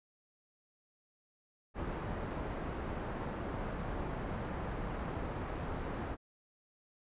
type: low-pass noise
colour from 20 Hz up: pink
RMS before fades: -39 dBFS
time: 1.74-6.17 s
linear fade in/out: 50 ms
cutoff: 1300 Hz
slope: 12 dB/octave
effects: resampled to 8000 Hz